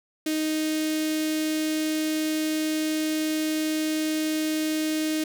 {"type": "tone with notch filter", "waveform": "sawtooth", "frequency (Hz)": 311.1, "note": "D#4", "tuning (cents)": 0, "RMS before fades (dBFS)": -26, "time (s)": [0.26, 5.24], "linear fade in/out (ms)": 5, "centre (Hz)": 1000, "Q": 0.5, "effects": []}